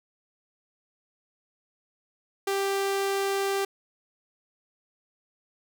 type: tone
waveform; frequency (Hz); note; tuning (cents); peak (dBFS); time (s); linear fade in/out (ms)
sawtooth; 393.3; G4; +6; -21; 2.47-3.65; 5
effects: none